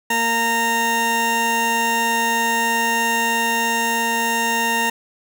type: tone pair together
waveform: 20% pulse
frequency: 230.8 / 923 Hz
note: A#3 / A#5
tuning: -17 / -17 cents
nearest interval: 2 octaves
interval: 2400 cents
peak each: -20 / -13 dBFS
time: 0.1-4.9 s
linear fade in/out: 5 ms
effects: none